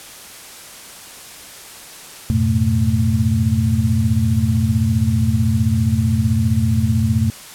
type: tone cluster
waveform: sine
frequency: 88.3 / 107 / 122.4 / 221.6 Hz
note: F2 / A2 / B2 / A3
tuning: +20 / -48 / -15 / +13 cents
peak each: -19 dBFS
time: 2.3-7.3 s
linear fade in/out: 0 ms
effects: white hiss -37 dBFS RMS until 7.54 s + low-pass 12000 Hz 12 dB/octave